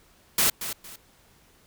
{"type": "noise with echo", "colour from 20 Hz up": "white", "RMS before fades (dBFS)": -21, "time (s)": [0.38, 0.5], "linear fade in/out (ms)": 5, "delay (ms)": 230, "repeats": 2, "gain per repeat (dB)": -11, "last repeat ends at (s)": 0.96, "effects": ["pink hiss -59 dBFS RMS until 1.66 s"]}